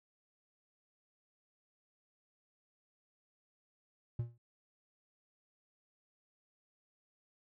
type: tone with exponential decay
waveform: triangle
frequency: 118.2 Hz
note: A#2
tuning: 24 cents sharp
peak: -28 dBFS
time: 4.19-4.38 s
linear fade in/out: 5 ms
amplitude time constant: 40 ms
effects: none